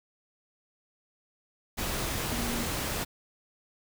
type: tone in noise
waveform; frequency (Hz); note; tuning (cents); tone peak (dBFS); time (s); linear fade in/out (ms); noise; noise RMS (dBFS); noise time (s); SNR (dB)
sine; 236.8; A#3; +27; -34; 2.31-2.64; 20; pink; -32; 1.77-3.05; -5
effects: none